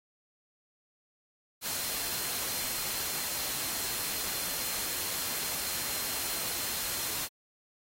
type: tone in noise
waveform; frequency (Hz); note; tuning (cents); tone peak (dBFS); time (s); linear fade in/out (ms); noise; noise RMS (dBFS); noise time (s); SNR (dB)
sine; 4148; C8; -16; -44; 1.61-7.29; 50; white; -34; 1.61-7.29; -13
effects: AAC 48 kbps

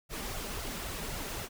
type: noise with flanger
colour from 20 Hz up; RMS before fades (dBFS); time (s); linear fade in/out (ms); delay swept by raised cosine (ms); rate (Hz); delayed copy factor
pink; -38; 0.09-1.49; 50; 1.4 to 5.1; 3.8; +0.6
effects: none

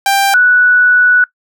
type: tone pair in turn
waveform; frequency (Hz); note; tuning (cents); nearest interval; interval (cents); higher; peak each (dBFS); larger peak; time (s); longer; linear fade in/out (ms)
sawtooth / sine; 790 / 1477.2; G5 / F#6; +13 / -3; major seventh; 1084; second; -5; neither; 0.06-0.34 / 0.34-1.24; second; 2
effects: noise-tail reverb RT60 0.1 s tail -21 dB re dry

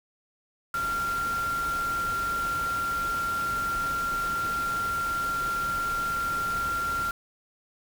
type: tone in noise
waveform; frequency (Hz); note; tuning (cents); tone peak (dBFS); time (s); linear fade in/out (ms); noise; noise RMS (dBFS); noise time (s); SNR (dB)
sine; 1380; F6; -21; -26; 0.74-7.11; 2; pink; -38; 0.74-7.11; +9
effects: none

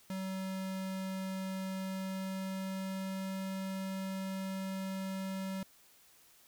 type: tone with pitch glide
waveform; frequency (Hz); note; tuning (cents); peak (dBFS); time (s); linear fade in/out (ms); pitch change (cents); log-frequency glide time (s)
square; 190 to 191.32; F#3 to G3; +46 to -42; -37; 0.1-5.63; 2; +12; 1.68-3.4
effects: white hiss -63 dBFS RMS until 6.47 s

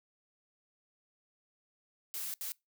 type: noise bursts at uneven times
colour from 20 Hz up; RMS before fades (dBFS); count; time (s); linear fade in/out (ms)
blue; -39; 2; 2.14-2.34 / 2.41-2.52; 0
effects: noise-tail reverb RT60 0.2 s tail -24 dB re dry

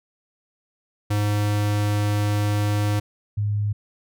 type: tone pair in turn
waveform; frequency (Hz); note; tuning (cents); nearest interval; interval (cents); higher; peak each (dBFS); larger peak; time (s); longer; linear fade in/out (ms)
square / sine; 103.83 / 103.83; G#2 / G#2; 0 / 0; unison; 0; neither; -20; neither; 1.1-3 / 3.37-3.73; first; 10
effects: none

